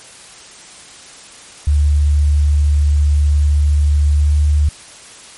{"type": "tone with pitch glide", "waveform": "sine", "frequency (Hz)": [73.4, 74.21], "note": ["D2", "D2"], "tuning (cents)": [0, 19], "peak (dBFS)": -9, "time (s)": [1.67, 4.69], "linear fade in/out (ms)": 5, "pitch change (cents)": 19, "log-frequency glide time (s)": [4.07, 4.39], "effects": ["white hiss -38 dBFS RMS until 5.37 s", "MP3 48 kbps"]}